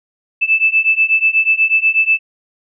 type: beating tone pair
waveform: sine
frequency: 2628 / 2636.2 Hz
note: E7 / E7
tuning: -6 / -1 cents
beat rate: 8.2 Hz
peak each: -14 / -13 dBFS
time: 0.41-2.19 s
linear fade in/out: 20 ms
effects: none